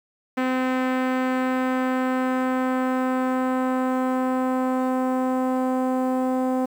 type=tone with low-pass filter sweep; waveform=sawtooth; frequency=257.3 Hz; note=C4; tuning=29 cents flat; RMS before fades=-23 dBFS; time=0.37-6.66 s; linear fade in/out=10 ms; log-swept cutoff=2100 to 800 Hz; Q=1.3; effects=8-bit